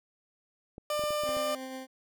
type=clicks; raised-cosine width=2 ms; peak=-30 dBFS; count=7; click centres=0.781 / 0.994 / 1.038 / 1.106 / 1.236 / 1.291 / 1.368 s
type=tone; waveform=30% pulse; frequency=597 Hz; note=D5; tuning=28 cents sharp; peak=-26 dBFS; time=0.9-1.55 s; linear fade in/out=2 ms
type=tone with tremolo; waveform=20% pulse; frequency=261.6 Hz; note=C4; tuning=in tune; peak=-32 dBFS; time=1.24-1.87 s; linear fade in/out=50 ms; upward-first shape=triangle; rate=8.3 Hz; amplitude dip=30%
effects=none